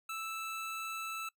25% pulse tone, 1318.5 Hz, E6, in tune, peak -34 dBFS, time 0.09-1.29 s, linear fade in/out 5 ms, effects noise-tail reverb RT60 0.1 s tail -22 dB re dry

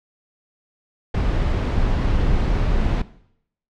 brown noise, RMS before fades -19 dBFS, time 1.14-3.02 s, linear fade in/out 5 ms, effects noise-tail reverb RT60 0.7 s tail -17 dB re dry + low-pass 4000 Hz 12 dB/octave

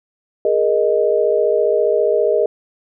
sine chord, Ab suspended second, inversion none, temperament equal with one note detuned, 415.3 / 470.2 / 622.3 Hz, Ab4 / Bb4 / Eb5, 0 / +15 / 0 cents, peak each -17 dBFS, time 0.45-2.46 s, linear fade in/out 2 ms, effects none

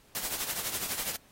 white noise with tremolo, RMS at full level -31 dBFS, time 0.15-1.16 s, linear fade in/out 0 ms, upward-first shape triangle, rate 12 Hz, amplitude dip 70%, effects pink hiss -61 dBFS RMS until 1.31 s + AAC 48 kbps

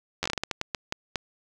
slowing click train, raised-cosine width 0.2 ms, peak -10 dBFS, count 13, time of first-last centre 0.23-1.158 s, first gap 11 ms, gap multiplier 1.32, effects none

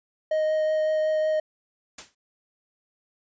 triangle tone with vibrato, 622.3 Hz, D#5, in tune, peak -19 dBFS, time 0.31-1.4 s, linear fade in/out 5 ms, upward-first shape triangle, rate 5.4 Hz, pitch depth 9 cents each way
white noise with exponential decay, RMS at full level -33 dBFS, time 1.98-2.15 s, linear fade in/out 5 ms, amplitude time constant 35 ms
effects resampled to 16000 Hz

